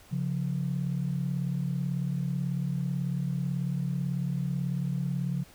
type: tone pair together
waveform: sine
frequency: 137.9 / 176.08 Hz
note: C#3 / F3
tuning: -9 / +14 cents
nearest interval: major third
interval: 423 cents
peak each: -29 / -30 dBFS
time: 0.11-5.44 s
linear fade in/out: 20 ms
effects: tanh soft clip ceiling -20 dBFS + pink hiss -55 dBFS RMS until 5.54 s